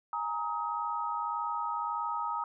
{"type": "chord", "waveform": "sine", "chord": "Ab suspended second", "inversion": "none", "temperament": "equal with one note detuned", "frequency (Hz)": [830.6, 932.3, 1264.8], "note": ["Ab5", "Bb5", "Eb6"], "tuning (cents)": [0, 0, 28], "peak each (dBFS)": [-39, -34, -34], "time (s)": [0.13, 2.44], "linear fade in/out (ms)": 2, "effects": []}